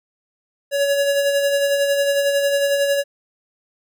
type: tone with tremolo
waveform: square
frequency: 563 Hz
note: C#5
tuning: 27 cents sharp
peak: -15 dBFS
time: 0.71-3.04 s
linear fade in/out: 50 ms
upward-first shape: sine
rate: 11 Hz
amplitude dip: 40%
effects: none